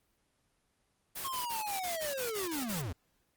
white noise bursts, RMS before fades -39 dBFS, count 10, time 1.15-2.82 s, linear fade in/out 20 ms, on 140 ms, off 30 ms
square linear sweep, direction down, 1094 to 73.1 Hz, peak -36 dBFS, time 1.24-2.93 s, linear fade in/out 10 ms
effects pink hiss -75 dBFS RMS until 3.36 s + Opus 24 kbps

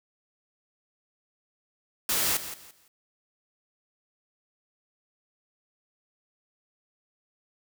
white noise with echo, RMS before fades -26 dBFS, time 2.09-2.37 s, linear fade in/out 2 ms, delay 170 ms, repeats 3, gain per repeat -12 dB, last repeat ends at 2.88 s, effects none

